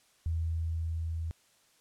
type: tone with level ramp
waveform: sine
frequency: 81.8 Hz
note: E2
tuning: 13 cents flat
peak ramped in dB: -28 to -32 dBFS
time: 0.26-1.31 s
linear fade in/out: 0 ms
effects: white hiss -66 dBFS RMS until 1.8 s + low-pass 10000 Hz 12 dB/octave